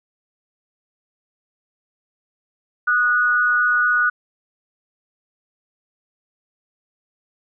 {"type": "tone pair together", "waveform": "sine", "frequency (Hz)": [1229.6, 1466], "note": ["D#6", "F#6"], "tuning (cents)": [-21, -16], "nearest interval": "minor third", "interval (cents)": 305, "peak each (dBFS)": [-22, -15], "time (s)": [2.87, 4.1], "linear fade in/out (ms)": 10, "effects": []}